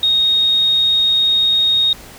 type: tone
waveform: sine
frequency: 3729 Hz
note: A#7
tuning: in tune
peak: -11 dBFS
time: 0.03-1.93 s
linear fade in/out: 2 ms
effects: pink hiss -38 dBFS RMS until 2.18 s